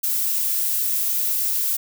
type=noise; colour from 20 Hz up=violet; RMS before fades=-22 dBFS; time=0.03-1.77 s; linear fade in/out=10 ms; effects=none